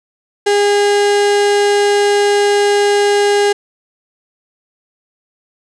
35% pulse tone, 408.1 Hz, G#4, 30 cents flat, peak -8 dBFS, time 0.46-3.53 s, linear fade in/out 10 ms, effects resampled to 22050 Hz + 7-bit

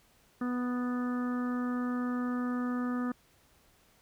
harmonic tone with a mistuned harmonic, 246.9 Hz, B3, in tune, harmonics 1 / 2 / 3 / 4 / 5 / 6 / 7, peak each -30 / -43 / -48 / -50 / -41 / -48 / -49 dBFS, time 0.41-3.12 s, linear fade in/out 5 ms, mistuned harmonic 7, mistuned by +18 cents, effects pink hiss -65 dBFS RMS until 4.01 s

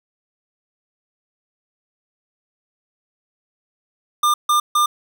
square tone bursts, 1200 Hz, D6, 37 cents sharp, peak -14 dBFS, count 3, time 4.23-4.86 s, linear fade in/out 5 ms, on 110 ms, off 150 ms, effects none

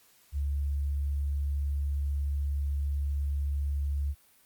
sine tone, 71 Hz, C#2, 42 cents sharp, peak -27 dBFS, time 0.32-4.15 s, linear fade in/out 50 ms, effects white hiss -62 dBFS RMS until 4.45 s + Opus 48 kbps

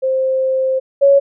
sine tone pair in turn, 525 / 556.9 Hz, C5 / C#5, +6 / +8 cents, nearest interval minor second, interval 102 cents, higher second, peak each -13 / -6 dBFS, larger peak second, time 0.02-0.8 / 1.01-1.2 s, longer first, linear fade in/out 20 ms, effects none

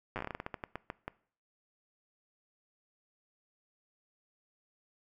slowing click train, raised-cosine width 0.5 ms, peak -22 dBFS, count 17, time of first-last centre 0.16-1.08 s, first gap 8 ms, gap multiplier 1.23, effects noise-tail reverb RT60 0.5 s tail -21 dB re dry

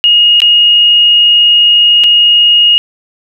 sine tone with dropouts, 2867 Hz, F7, 45 cents sharp, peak -3 dBFS, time 0.04-2.78 s, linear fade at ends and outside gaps 0 ms, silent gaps 0.403-0.419 / 2.037-2.041 s, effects none

